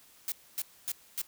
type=noise bursts; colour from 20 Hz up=blue; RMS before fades=-33 dBFS; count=4; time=0.28-1.216 s; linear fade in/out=0 ms; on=39 ms; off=260 ms; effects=white hiss -59 dBFS RMS until 1.27 s